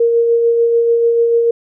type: tone with tremolo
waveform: sine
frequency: 466.2 Hz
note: A#4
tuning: in tune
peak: -8 dBFS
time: 0-1.51 s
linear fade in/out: 5 ms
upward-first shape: sine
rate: 6.8 Hz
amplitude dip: 30%
effects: none